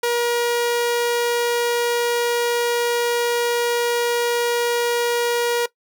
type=tone; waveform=sawtooth; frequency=476.7 Hz; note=A#4; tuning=39 cents sharp; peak=-14 dBFS; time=0.03-5.66 s; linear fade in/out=5 ms; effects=noise-tail reverb RT60 0.1 s tail -19 dB re dry